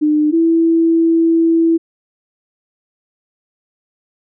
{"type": "tone pair in turn", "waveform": "sine", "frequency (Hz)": [302.1, 329.9], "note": ["D4", "E4"], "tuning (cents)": [49, 1], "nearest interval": "major second", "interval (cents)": 152, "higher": "second", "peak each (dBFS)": [-10, -9], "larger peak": "second", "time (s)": [[0.01, 0.32], [0.32, 1.78]], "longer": "second", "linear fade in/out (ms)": 20, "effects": []}